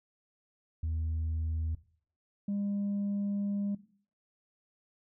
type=tone pair in turn; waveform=sine; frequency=80.1 / 201.8 Hz; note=E2 / G#3; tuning=-49 / -49 cents; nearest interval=octave + major third; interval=1600 cents; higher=second; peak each=-28 / -28 dBFS; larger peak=neither; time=0.83-1.75 / 2.48-3.75 s; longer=second; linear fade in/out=5 ms; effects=noise-tail reverb RT60 0.5 s tail -18 dB re dry + tanh soft clip ceiling -28 dBFS